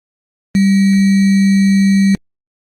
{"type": "tone with sample-and-hold", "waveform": "sine", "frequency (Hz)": 195.7, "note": "G3", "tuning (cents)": -3, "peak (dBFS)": -7, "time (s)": [0.55, 2.15], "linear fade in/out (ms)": 0, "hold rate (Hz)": 2100, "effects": ["low-pass 9000 Hz 12 dB/octave", "Opus 24 kbps"]}